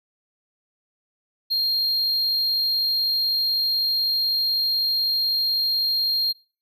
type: tone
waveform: triangle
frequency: 4216 Hz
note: C8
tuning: 12 cents sharp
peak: -18 dBFS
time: 1.5-6.33 s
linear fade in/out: 20 ms
effects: noise-tail reverb RT60 0.4 s tail -24 dB re dry